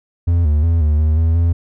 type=tone with pitch steps; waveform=triangle; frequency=85.5 / 75.2 / 83.4 / 75.3 / 77.7 / 81.8 / 84.5 Hz; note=F2 / D2 / E2 / D2 / D#2 / E2 / E2; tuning=-36 / +42 / +21 / +44 / -2 / -13 / +43 cents; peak=-9 dBFS; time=0.27-1.53 s; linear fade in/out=10 ms; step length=180 ms; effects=none